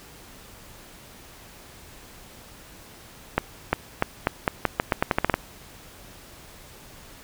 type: accelerating click train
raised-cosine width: 0.5 ms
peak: -4 dBFS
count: 14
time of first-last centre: 3.38-5.341 s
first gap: 350 ms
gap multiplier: 0.84
effects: pink hiss -47 dBFS RMS until 7.23 s